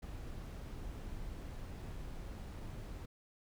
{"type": "noise", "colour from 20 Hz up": "brown", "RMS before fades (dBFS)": -45, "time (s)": [0.02, 3.06], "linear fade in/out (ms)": 10, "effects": []}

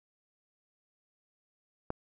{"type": "click", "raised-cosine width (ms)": 1, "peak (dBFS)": -19, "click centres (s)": 1.904, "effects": []}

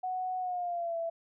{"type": "tone with pitch glide", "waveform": "sine", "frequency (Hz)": [740, 666.9], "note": ["F#5", "E5"], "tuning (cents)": [0, 20], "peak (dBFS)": -31, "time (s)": [0.03, 1.1], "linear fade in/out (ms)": 10, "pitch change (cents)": -180, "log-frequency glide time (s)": [0.39, 0.97], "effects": []}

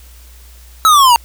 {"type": "linear sweep", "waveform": "square", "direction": "down", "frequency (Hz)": [1314, 914], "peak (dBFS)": -6, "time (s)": [0.85, 1.16], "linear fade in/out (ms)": 0, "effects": ["added 60 Hz sine -37 dBFS peak until 1.24 s", "white hiss -45 dBFS RMS until 1.24 s"]}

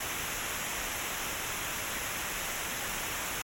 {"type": "noise with comb filter", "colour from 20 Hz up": "pink", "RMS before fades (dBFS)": -35, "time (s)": [0, 3.42], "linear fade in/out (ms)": 5, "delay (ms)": 0.22, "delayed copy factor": -0.65, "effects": ["MP3 64 kbps"]}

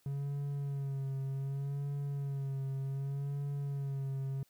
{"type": "tone with vibrato", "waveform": "triangle", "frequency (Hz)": 138.59, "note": "C#3", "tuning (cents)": 0, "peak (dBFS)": -32, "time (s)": [0.06, 4.43], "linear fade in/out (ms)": 2, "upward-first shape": "sine", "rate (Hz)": 0.66, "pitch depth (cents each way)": 43, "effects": ["white hiss -71 dBFS RMS until 4.49 s"]}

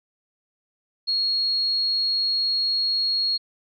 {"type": "tone", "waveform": "sine", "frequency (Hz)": 4301, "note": "C8", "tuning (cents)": 47, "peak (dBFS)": -20, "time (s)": [1.07, 3.38], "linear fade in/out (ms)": 20, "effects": []}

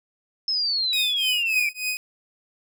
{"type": "exponential sweep", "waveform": "sine", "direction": "down", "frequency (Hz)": [5280, 2314], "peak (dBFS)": -21, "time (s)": [0.48, 1.69], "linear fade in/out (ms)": 2}
{"type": "tone with tremolo", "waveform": "sawtooth", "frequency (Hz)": 2500, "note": "D#7", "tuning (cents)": 8, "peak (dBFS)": -19, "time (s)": [0.93, 1.97], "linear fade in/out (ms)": 0, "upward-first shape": "triangle", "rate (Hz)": 3.4, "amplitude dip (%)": 100}
{"effects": []}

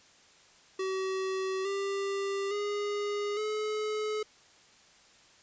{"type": "tone with pitch steps", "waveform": "square", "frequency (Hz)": [380.1, 395.3, 411.2, 427.6], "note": ["F#4", "G4", "G#4", "A4"], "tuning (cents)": [47, 15, -17, -49], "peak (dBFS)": -31, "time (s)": [0.79, 4.23], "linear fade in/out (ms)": 5, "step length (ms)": 860, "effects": ["white hiss -59 dBFS RMS until 5.42 s", "resampled to 16000 Hz"]}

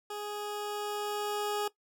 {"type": "tone with level ramp", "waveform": "20% pulse", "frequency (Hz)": 415.3, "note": "G#4", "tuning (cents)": 0, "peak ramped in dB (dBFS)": [-32, -25], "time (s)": [0.1, 1.68], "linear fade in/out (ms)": 5, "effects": ["noise-tail reverb RT60 0.1 s tail -18 dB re dry"]}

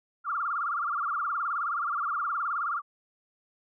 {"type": "tone with vibrato", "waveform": "sine", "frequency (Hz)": 1269, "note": "D#6", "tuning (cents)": 34, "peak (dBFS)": -27, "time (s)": [0.24, 2.82], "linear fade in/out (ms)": 50, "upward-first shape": "sine", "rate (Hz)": 19, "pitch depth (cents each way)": 190, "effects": []}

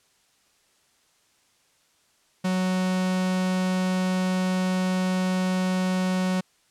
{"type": "tone", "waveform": "45% pulse", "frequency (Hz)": 185, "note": "F#3", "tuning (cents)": 0, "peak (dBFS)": -22, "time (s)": [2.44, 6.41], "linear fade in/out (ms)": 10, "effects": ["white hiss -64 dBFS RMS until 6.7 s", "low-pass 9000 Hz 12 dB/octave"]}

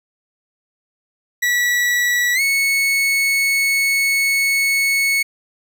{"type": "tone with pitch glide", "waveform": "40% pulse", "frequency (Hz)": [1944, 2207], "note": ["B6", "C#7"], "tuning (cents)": [-28, -8], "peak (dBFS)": -14, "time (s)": [1.42, 5.23], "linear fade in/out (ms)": 10, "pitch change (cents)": 220, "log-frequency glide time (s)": [2.34, 2.41], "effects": []}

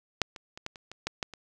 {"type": "clicks", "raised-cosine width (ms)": 0.2, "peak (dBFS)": [-6, -25, -25, -17, -28, -25, -13, -13, -26], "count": 9, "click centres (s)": [0.217, 0.362, 0.575, 0.664, 0.758, 0.916, 1.07, 1.228, 1.337], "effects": []}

